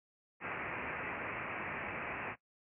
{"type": "low-pass noise", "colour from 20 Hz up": "white", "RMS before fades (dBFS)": -41, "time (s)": [0.4, 2.36], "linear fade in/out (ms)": 50, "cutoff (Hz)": 2600, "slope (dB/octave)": 96, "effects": ["noise-tail reverb RT60 0.1 s tail -18 dB re dry", "high-pass 80 Hz 12 dB/octave"]}